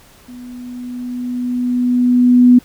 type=tone with level ramp; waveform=sine; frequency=246.9 Hz; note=B3; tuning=in tune; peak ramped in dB=-31 to -3 dBFS; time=0.28-2.59 s; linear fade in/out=10 ms; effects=pink hiss -46 dBFS RMS until 2.64 s